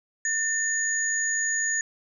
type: tone pair together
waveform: sine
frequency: 1800 / 6776 Hz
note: A6 / G#8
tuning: +39 / +34 cents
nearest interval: octave + major seventh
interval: 2295 cents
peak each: -26 dBFS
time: 0.25-1.81 s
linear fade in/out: 2 ms
effects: none